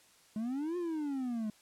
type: exponential two-way sweep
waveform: triangle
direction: up then down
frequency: 209.6 to 360 to 209.6 Hz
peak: -31 dBFS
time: 0.36-1.5 s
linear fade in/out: 2 ms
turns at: 0.77 s
effects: white hiss -63 dBFS RMS until 1.61 s + low-pass 10000 Hz 12 dB/octave